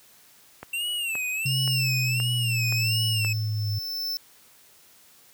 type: click train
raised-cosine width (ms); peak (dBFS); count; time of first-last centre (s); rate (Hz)
0.5; -21; 6; 0.63-3.248; 1.91
type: tone with vibrato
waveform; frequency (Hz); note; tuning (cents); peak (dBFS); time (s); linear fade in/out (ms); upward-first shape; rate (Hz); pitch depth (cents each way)
square; 2700; E7; +41; -27; 0.73-3.33; 5; sine; 1.4; 140
type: linear sweep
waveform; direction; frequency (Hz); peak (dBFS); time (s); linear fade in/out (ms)
sine; down; 133.7 to 103; -24; 1.45-3.79; 10
type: tone with tremolo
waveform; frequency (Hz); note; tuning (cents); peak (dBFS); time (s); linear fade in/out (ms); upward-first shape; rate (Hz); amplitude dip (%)
square; 5300; E8; +9; -27; 1.46-4.17; 0; triangle; 0.85; 80
effects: white hiss -55 dBFS RMS until 5.33 s + high-pass 60 Hz 12 dB/octave